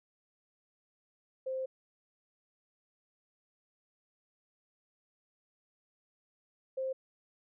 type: tone pair in turn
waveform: sine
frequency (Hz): 523.3 / 526.3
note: C5 / C5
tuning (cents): 0 / +10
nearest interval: unison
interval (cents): 10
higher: second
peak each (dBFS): -33 / -32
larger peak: second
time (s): 1.46-1.66 / 6.77-6.93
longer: first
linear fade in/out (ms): 10
effects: none